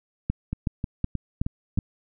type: two click trains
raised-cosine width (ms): 5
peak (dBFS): -15 / -11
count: 5 / 5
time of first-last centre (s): 0.53-1.776 / 0.3-1.787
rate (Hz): 3.21 / 2.69
effects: none